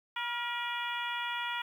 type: harmonic tone with a mistuned harmonic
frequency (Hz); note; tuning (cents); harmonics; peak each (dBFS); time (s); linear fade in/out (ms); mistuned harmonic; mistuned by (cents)
480; B4; -49; 2 / 3 / 4 / 5 / 6 / 7; -37 / -39 / -40 / -41 / -42 / -42; 0.16-1.62; 5; 3; -39
effects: 10-bit